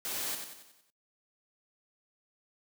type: noise with echo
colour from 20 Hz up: white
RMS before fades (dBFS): -36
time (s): 0.05-0.35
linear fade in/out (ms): 0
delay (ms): 92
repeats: 6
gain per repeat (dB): -6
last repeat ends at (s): 0.902
effects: noise-tail reverb RT60 0.2 s tail -23 dB re dry + high-pass 100 Hz 12 dB/octave